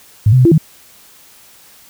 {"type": "tone with pitch steps", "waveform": "sine", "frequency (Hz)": [105.5, 128.4, 126.9, 338.4, 157.5], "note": ["G#2", "C3", "B2", "E4", "D#3"], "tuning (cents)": [28, -32, 47, 45, 21], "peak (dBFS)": -5, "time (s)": [0.26, 0.58], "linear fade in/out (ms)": 5, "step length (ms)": 64, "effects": ["white hiss -44 dBFS RMS until 1.89 s"]}